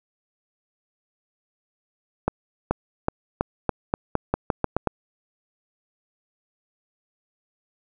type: accelerating click train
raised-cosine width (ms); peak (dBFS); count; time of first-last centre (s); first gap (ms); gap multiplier
1; -6; 12; 2.28-4.873; 430; 0.87
effects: none